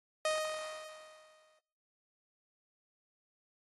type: tone with exponential decay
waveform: sawtooth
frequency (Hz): 622.3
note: D#5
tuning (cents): 0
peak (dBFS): -25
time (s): 0.25-1.59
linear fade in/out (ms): 2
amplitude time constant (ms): 290
effects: noise-tail reverb RT60 1.0 s tail -26 dB re dry + AAC 32 kbps